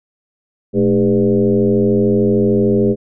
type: tone with frequency modulation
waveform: sine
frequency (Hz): 310.1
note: D#4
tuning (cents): -6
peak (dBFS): -10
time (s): 0.73-2.96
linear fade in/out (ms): 50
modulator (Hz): 93.4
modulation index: 1.9
effects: none